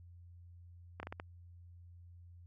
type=slowing click train; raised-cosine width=0.5 ms; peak=-27 dBFS; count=5; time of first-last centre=1-1.199 s; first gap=30 ms; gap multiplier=1.35; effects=added 87 Hz sine -53 dBFS peak until 2.46 s